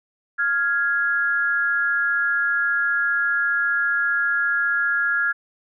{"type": "tone pair together", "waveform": "sine", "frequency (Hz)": [1401, 1666.1], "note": ["F6", "G#6"], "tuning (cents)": [5, 5], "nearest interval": "minor third", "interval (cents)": 300, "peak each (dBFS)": -21, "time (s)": [0.38, 5.33], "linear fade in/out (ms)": 20, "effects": []}